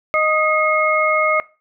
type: tone cluster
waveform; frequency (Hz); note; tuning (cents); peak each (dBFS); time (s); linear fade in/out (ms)
sine; 620 / 1246 / 2160; D#5 / D#6 / C#7; -6 / +2 / -45; -18; 0.14-1.4; 0
effects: noise-tail reverb RT60 0.3 s tail -20 dB re dry